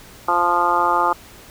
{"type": "harmonic tone", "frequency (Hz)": 174.61, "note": "F3", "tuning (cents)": 0, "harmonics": [2, 3, 4, 5, 6, 7, 8], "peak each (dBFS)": [-27, -27, -25, -19, -23, -19, -28], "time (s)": [0.28, 1.13], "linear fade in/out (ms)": 5, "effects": ["pink hiss -43 dBFS RMS until 1.5 s"]}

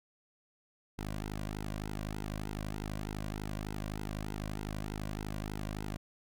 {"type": "tone with flanger", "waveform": "sawtooth", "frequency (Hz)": 51.91, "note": "G#1", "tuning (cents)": 0, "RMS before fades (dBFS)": -39, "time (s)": [0.98, 5.97], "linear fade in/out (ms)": 10, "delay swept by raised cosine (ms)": [1.7, 2.35], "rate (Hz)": 3.3, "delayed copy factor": -0.8, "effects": []}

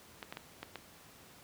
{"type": "clicks", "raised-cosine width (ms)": 0.3, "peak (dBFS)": -25, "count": 5, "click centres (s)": [0.228, 0.325, 0.371, 0.63, 0.757], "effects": ["pink hiss -57 dBFS RMS until 1.43 s", "high-pass 80 Hz 12 dB/octave"]}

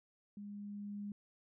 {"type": "tone with level ramp", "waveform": "sine", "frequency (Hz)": 204.4, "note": "G#3", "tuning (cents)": -27, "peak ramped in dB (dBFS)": [-45, -40], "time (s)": [0.37, 1.12], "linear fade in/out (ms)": 2, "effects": []}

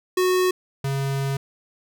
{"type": "tone pair in turn", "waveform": "square", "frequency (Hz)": [367.4, 137.14], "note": ["F#4", "C#3"], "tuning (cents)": [-12, -18], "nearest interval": "octave + perfect fourth", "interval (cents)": 1706, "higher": "first", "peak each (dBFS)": [-18, -23], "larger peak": "first", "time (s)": [[0.17, 0.51], [0.84, 1.37]], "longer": "second", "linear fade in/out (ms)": 5, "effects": []}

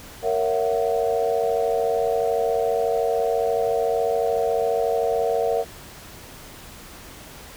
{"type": "chord", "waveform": "sine", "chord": "F# dominant seventh", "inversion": "first", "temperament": "just", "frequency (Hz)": [462.5, 555, 666, 740], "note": ["A#4", "C#5", "E5", "F#5"], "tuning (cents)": [-14, 2, 18, 0], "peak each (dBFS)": [-22, -27, -25, -27], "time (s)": [0.22, 5.65], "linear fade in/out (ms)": 50, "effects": ["pink hiss -42 dBFS RMS until 7.56 s"]}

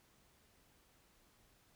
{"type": "silence", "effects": ["pink hiss -70 dBFS RMS until 1.75 s"]}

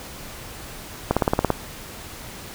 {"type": "click train", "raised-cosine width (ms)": 1, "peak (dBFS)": -3, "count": 8, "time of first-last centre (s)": [1.11, 1.503], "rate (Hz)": 17.8, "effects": ["pink hiss -38 dBFS RMS until 2.54 s"]}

